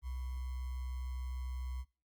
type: tone with sample-and-hold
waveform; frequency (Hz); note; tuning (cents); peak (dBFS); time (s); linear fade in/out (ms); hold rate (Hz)
sine; 63.4; B1; +46; -37; 0.02-1.85; 50; 1050
effects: noise-tail reverb RT60 0.4 s tail -24 dB re dry + Opus 32 kbps